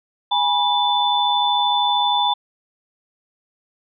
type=tone cluster; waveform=sine; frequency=820 / 973 / 3510 Hz; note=G#5 / B5 / A7; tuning=-22 / -26 / -5 cents; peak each=-20 dBFS; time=0.31-2.34 s; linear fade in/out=10 ms; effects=none